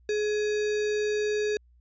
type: tone with sample-and-hold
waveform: sine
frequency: 421.5 Hz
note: G#4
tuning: 26 cents sharp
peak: -24 dBFS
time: 0.09-1.57 s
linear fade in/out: 2 ms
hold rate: 2100 Hz
effects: added 60 Hz sine -56 dBFS peak until 1.8 s + resampled to 16000 Hz

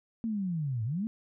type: linear two-way sweep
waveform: sine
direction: down then up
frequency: 232.4 to 105 to 232.4 Hz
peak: -29 dBFS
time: 0.24-1.07 s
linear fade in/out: 0 ms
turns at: 0.84 s
effects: none

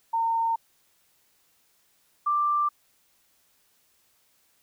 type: tone pair in turn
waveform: sine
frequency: 913 / 1180 Hz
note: A#5 / D6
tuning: -36 / +8 cents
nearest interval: major third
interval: 444 cents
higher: second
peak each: -22 / -21 dBFS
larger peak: second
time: 0.13-0.56 / 2.26-2.69 s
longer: neither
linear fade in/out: 10 ms
effects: white hiss -66 dBFS RMS until 4.62 s

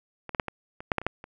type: clicks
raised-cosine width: 0.5 ms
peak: -22 / -16 / -7 / -17 / -24 / -7 / -10 / -24 / -9 / -26 dBFS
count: 10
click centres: 0.293 / 0.348 / 0.398 / 0.483 / 0.805 / 0.918 / 0.983 / 1.016 / 1.066 / 1.241 s
effects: none

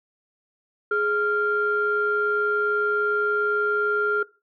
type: tone pair together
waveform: sine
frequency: 418.2 / 1391.3 Hz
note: G#4 / F6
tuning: +12 / -7 cents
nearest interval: octave + major sixth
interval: 2081 cents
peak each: -23 / -21 dBFS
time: 0.91-4.23 s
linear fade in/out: 5 ms
effects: noise-tail reverb RT60 0.3 s tail -20 dB re dry + tanh soft clip ceiling -12 dBFS

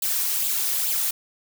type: noise with flanger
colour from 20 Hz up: blue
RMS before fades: -24 dBFS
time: 0.02-1.11 s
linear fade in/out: 5 ms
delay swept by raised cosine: 0.25 to 2.85 ms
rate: 2.3 Hz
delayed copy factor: +0.6
effects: none

